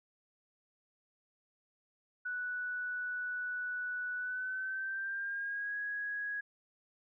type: tone with pitch glide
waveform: sine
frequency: 1480 to 1661.2 Hz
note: F#6 to G#6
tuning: 0 to 0 cents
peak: -35 dBFS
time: 2.25-6.41 s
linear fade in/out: 10 ms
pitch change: +200 cents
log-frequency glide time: 4.16-5.77 s
effects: none